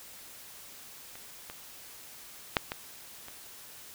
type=clicks; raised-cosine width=0.3 ms; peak=-30 / -25 / -7 / -17 / -28 dBFS; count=5; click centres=1.155 / 1.499 / 2.568 / 2.719 / 3.284 s; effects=white hiss -49 dBFS RMS until 3.94 s